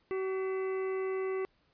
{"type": "harmonic tone with a mistuned harmonic", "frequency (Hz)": 380, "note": "F#4", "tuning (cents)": 46, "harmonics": [1, 2, 3, 4, 5, 6, 7], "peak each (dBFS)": [-31, -49, -44, -55, -46, -56, -54], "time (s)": [0.11, 1.45], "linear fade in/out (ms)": 0, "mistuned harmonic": 5, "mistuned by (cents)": 99, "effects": ["pink hiss -71 dBFS RMS until 1.73 s", "resampled to 11025 Hz"]}